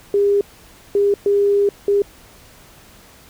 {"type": "tone bursts at uneven times", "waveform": "sine", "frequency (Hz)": 403.9, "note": "G#4", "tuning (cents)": -48, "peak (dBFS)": -12, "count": 4, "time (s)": [[0.14, 0.41], [0.95, 1.14], [1.26, 1.69], [1.88, 2.02]], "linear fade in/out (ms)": 2, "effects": ["pink hiss -46 dBFS RMS until 3.29 s"]}